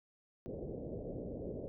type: low-pass noise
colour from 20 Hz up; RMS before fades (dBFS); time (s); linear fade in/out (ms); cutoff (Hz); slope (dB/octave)
white; -43; 0.46-1.68; 0; 570; 48
effects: none